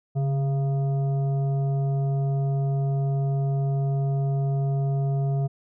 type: tone with frequency modulation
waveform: sine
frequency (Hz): 139.4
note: C#3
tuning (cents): +10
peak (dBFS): -21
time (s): 0.15-5.48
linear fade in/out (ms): 20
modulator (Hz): 546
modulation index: 0.37
effects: none